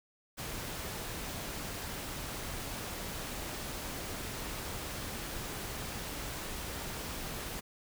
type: noise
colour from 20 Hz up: pink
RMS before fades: -40 dBFS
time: 0.37-7.61 s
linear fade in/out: 20 ms
effects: none